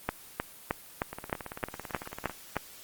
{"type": "two click trains", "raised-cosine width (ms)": 0.5, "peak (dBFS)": [-22, -12], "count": [22, 9], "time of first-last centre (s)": [[1.13, 2.297], [0.09, 2.567]], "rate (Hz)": [18, 3.23], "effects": ["white hiss -50 dBFS RMS until 2.83 s", "Opus 24 kbps"]}